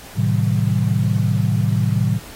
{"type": "chord", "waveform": "sine", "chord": "A diminished seventh", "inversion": "none", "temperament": "equal with one note detuned", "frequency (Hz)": [110, 130.81, 155.56, 189.87], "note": ["A2", "C3", "Eb3", "Gb3"], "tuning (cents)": [0, 0, 0, 45], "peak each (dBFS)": [-18, -21, -22, -22], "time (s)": [0.15, 2.2], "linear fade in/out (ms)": 50, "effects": ["pink hiss -39 dBFS RMS until 2.35 s", "AAC 48 kbps"]}